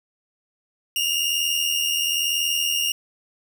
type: tone pair together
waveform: sawtooth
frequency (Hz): 2771 / 2852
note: F7 / F7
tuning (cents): -14 / +36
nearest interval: unison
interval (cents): 50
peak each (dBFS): -22 / -19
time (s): 0.96-2.92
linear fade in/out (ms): 2
effects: none